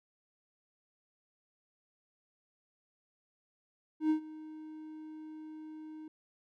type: tone with ADSR envelope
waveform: triangle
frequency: 311.1 Hz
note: D#4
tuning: in tune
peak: -22 dBFS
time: 4-6.08 s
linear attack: 100 ms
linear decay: 100 ms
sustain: -20 dB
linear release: 3 ms
effects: none